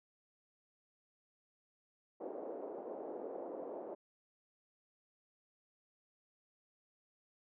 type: band-pass noise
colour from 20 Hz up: white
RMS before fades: -45 dBFS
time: 2.2-3.95 s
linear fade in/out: 10 ms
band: 330 to 590 Hz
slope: 24 dB/octave
effects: none